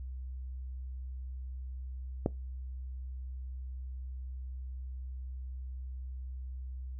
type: click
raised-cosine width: 2 ms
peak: -14 dBFS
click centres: 2.261 s
effects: noise-tail reverb RT60 0.2 s tail -21 dB re dry + added 64 Hz sine -38 dBFS peak until 6.99 s